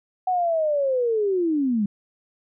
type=linear sweep; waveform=sine; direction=down; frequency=750 to 195 Hz; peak=-19 dBFS; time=0.27-1.86 s; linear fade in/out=5 ms; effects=none